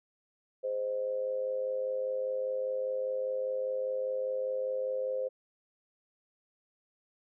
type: tone with amplitude modulation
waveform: sine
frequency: 520 Hz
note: C5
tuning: 11 cents flat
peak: -27 dBFS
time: 0.63-5.29 s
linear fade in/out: 20 ms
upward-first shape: sine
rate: 105 Hz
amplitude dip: 65%
effects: none